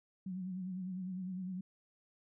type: tone with vibrato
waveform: sine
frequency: 185 Hz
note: F#3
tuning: in tune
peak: -38 dBFS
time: 0.26-1.61 s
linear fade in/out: 5 ms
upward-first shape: sine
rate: 9.9 Hz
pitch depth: 55 cents each way
effects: none